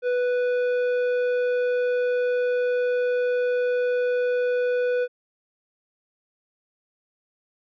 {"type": "tone with tanh clipping", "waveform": "sine", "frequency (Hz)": 493.9, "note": "B4", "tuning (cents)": 0, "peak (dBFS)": -22, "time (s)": [0.02, 5.08], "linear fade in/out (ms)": 50, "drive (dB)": 10, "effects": []}